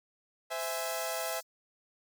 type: chord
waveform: sawtooth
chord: C augmented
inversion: none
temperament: equal with one note detuned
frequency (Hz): 516 / 659.3 / 830.6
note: C5 / E5 / G#5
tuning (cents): -24 / 0 / 0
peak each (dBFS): -36 / -32 / -37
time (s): 0.5-1.41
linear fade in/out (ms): 20
type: high-pass noise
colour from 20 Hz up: pink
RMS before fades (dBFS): -42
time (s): 0.57-1.43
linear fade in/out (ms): 50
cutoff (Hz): 4600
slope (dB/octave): 48
effects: none